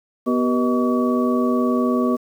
sine tone cluster, 246.5 / 382.7 / 481.5 / 625 / 1135 Hz, B3 / G4 / B4 / D#5 / C#6, -3 / -42 / -44 / +8 / +41 cents, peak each -18 / -24 / -26 / -27 / -26 dBFS, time 0.26-2.17 s, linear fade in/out 20 ms, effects 8-bit

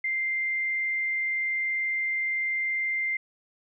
sine tone, 2093 Hz, C7, in tune, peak -25 dBFS, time 0.04-3.17 s, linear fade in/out 5 ms, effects none

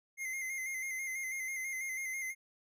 square tone with vibrato, 2093 Hz, C7, in tune, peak -37 dBFS, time 0.17-2.35 s, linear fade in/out 50 ms, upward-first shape square, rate 6.1 Hz, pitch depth 34 cents each way, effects none

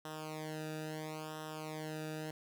sawtooth tone with flanger, 155.56 Hz, D#3, in tune, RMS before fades -43 dBFS, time 0.05-2.31 s, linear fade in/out 2 ms, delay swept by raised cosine 0.44 to 0.95 ms, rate 0.74 Hz, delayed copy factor -1, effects none

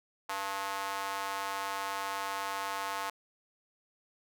square tone with high-pass filter, 98 Hz, G2, in tune, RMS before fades -36 dBFS, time 0.29-3.1 s, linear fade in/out 5 ms, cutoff 940 Hz, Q 2.2, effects none

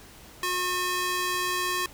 square tone with high-pass filter, 361.8 Hz, F#4, 39 cents flat, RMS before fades -28 dBFS, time 0.43-1.86 s, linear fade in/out 2 ms, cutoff 940 Hz, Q 0.73, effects pink hiss -49 dBFS RMS until 1.93 s

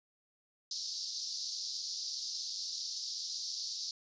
white band-pass noise, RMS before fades -40 dBFS, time 0.71-3.91 s, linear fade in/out 2 ms, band 4300 to 5600 Hz, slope 48 dB/octave, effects resampled to 16000 Hz

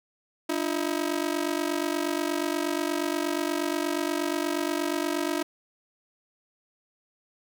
sawtooth ring-modulated tone, 320.2 Hz, D#4, 50 cents sharp, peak -19 dBFS, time 0.49-5.43 s, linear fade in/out 5 ms, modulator 24.2 Hz, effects none

